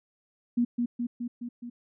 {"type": "tone with echo", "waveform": "sine", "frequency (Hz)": 239.8, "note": "A#3", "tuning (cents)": 49, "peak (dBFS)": -21, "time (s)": [0.57, 0.65], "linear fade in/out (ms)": 10, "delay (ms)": 210, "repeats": 5, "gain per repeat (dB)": -3, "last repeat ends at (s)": 1.7, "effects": []}